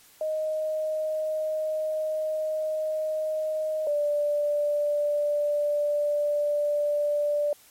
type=tone pair in turn; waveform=sine; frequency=622.3 / 587.4 Hz; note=D#5 / D5; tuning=0 / 0 cents; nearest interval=minor second; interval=100 cents; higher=first; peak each=-25 / -22 dBFS; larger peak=second; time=0.21-3.87 / 3.87-7.53 s; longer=neither; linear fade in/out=2 ms; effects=white hiss -55 dBFS RMS until 7.7 s + MP3 64 kbps